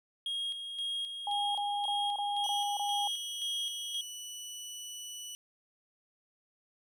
triangle tone with tremolo, 3264 Hz, G#7, 31 cents flat, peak -31 dBFS, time 0.26-4.01 s, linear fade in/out 2 ms, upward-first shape square, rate 1.9 Hz, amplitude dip 50%
sine tone bursts, 817 Hz, G#5, 29 cents flat, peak -31 dBFS, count 6, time 1.27-3.075 s, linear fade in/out 2 ms, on 280 ms, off 25 ms
20% pulse tone, 2960 Hz, F#7, in tune, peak -36 dBFS, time 2.44-5.35 s, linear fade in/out 0 ms
effects none

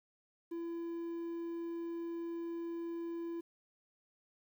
triangle tone with quantisation, 336.8 Hz, E4, 37 cents sharp, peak -36 dBFS, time 0.51-3.41 s, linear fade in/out 10 ms, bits 11, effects none

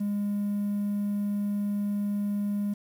triangle tone, 204.3 Hz, G#3, 28 cents flat, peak -23 dBFS, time 0-2.74 s, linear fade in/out 10 ms, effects tanh soft clip ceiling -21 dBFS + 9-bit

